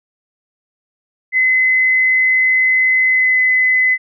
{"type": "tone with pitch glide", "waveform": "sine", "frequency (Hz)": [2037, 2023], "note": ["C7", "B6"], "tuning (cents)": [-47, 41], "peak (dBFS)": -10, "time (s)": [1.32, 3.98], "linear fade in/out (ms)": 50, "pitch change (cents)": -12, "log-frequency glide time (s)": [3.08, 3.37], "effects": []}